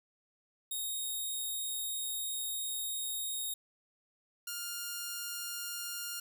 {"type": "tone pair in turn", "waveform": "5% pulse", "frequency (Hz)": [3729, 1409.4], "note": ["A#7", "F6"], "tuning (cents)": [0, 15], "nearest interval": "octave + perfect fourth", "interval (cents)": 1685, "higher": "first", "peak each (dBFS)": [-27, -26], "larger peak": "second", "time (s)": [[0.71, 3.54], [4.47, 6.2]], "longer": "first", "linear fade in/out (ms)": 5, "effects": []}